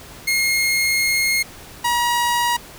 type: tone pair in turn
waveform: sawtooth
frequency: 2147 / 956.4 Hz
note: C7 / A#5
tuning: +44 / +44 cents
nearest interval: octave + major second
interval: 1400 cents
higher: first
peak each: -13 dBFS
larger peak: neither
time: 0.27-1.43 / 1.84-2.57 s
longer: first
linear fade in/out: 10 ms
effects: pink hiss -40 dBFS RMS until 2.78 s